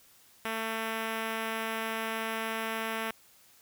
5% pulse tone with notch filter, 223.3 Hz, A3, 26 cents sharp, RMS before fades -34 dBFS, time 0.45-3.11 s, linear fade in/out 2 ms, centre 6700 Hz, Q 1.5, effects white hiss -60 dBFS RMS until 3.61 s

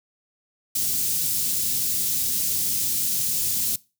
white band-stop noise, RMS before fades -24 dBFS, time 0.75-3.76 s, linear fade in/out 5 ms, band 200 to 5200 Hz, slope 12 dB/octave, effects noise-tail reverb RT60 0.3 s tail -22 dB re dry + high-pass 80 Hz 12 dB/octave

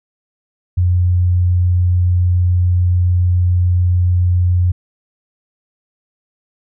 sine tone, 89.3 Hz, F2, 39 cents sharp, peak -10 dBFS, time 0.77-4.72 s, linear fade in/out 10 ms, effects none

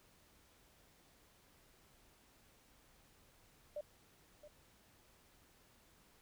sine tone with echo, 595 Hz, D5, 22 cents sharp, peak -40 dBFS, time 3.76-3.81 s, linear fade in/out 5 ms, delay 670 ms, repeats 1, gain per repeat -13 dB, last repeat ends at 4.48 s, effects pink hiss -68 dBFS RMS until 6.21 s

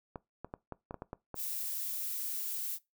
clicks, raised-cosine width 1 ms, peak -26 dBFS, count 9, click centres 0.158 / 0.446 / 0.539 / 0.723 / 0.909 / 0.943 / 1.021 / 1.131 / 1.343 s
violet noise, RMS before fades -37 dBFS, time 1.35-2.79 s, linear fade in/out 50 ms
effects noise-tail reverb RT60 0.2 s tail -21 dB re dry

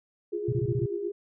sine tone with pitch glide, 415.3 to 404.9 Hz, G#4 to G#4, 0 to -44 cents, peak -31 dBFS, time 0.32-1.12 s, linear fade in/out 10 ms, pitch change -44 cents, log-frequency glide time 0.47-0.81 s
sine tone with tremolo, 349.2 Hz, F4, in tune, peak -29 dBFS, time 0.32-1.1 s, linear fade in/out 20 ms, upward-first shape sine, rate 8.4 Hz, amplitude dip 90%
sine tone bursts, 125.1 Hz, B2, 23 cents sharp, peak -24 dBFS, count 6, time 0.48-0.861 s, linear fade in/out 5 ms, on 46 ms, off 21 ms
effects none

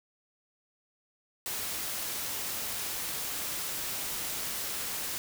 white noise, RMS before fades -35 dBFS, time 1.46-5.18 s, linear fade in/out 0 ms, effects none

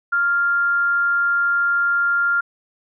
sine tone with amplitude modulation, 1396.9 Hz, F6, in tune, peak -14 dBFS, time 0.12-2.41 s, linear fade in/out 10 ms, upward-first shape sine, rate 284 Hz, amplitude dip 30%, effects none

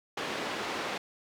pink band-pass noise, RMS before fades -35 dBFS, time 0.17-0.98 s, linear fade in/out 5 ms, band 310 to 3800 Hz, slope 12 dB/octave, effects none

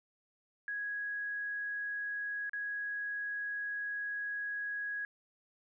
sine tone with dropouts, 1661.2 Hz, G#6, in tune, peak -35 dBFS, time 0.68-5.05 s, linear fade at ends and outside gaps 1 ms, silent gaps 2.495-2.533 s, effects none

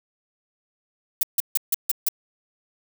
violet noise bursts, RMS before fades -20 dBFS, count 6, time 1.21-2.086 s, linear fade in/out 2 ms, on 21 ms, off 150 ms, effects none

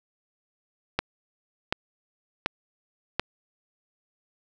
click train, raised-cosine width 0.3 ms, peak -7 dBFS, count 4, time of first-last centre 0.99-3.196 s, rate 1.36 Hz, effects none

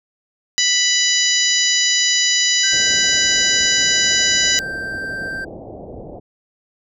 harmonic tone, 987.8 Hz, B5, in tune, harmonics 2 / 3 / 4 / 5 / 6 / 7, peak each -21 / -21 / -21 / -21 / -21 / -21 dBFS, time 0.58-4.59 s, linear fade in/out 0 ms
triangle tone, 1568 Hz, G6, in tune, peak -22 dBFS, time 2.63-5.45 s, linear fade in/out 10 ms
white low-pass noise, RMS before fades -34 dBFS, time 2.72-6.2 s, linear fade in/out 10 ms, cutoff 700 Hz, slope 48 dB/octave
effects none

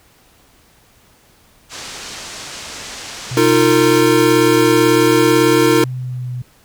white low-pass noise, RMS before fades -31 dBFS, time 1.69-4.04 s, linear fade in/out 50 ms, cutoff 7200 Hz, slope 24 dB/octave
sine tone with vibrato, 125.7 Hz, B2, 31 cents sharp, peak -21 dBFS, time 3.31-6.42 s, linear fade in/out 5 ms, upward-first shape sine, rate 0.53 Hz, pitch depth 31 cents each way
square chord, Eb suspended second, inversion none, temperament equal with one note detuned, 311.1 / 349.2 / 456 Hz, Eb4 / F4 / Bb4, 0 / 0 / -38 cents, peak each -15 dBFS, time 3.37-5.84 s, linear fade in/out 2 ms
effects pink hiss -51 dBFS RMS until 6.64 s

